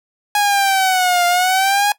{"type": "linear two-way sweep", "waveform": "sawtooth", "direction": "down then up", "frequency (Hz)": [830.6, 698.5, 830.6], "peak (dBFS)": -9, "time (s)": [0.35, 1.92], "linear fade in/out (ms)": 2, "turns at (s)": 1.26, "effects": ["noise-tail reverb RT60 0.1 s tail -18 dB re dry"]}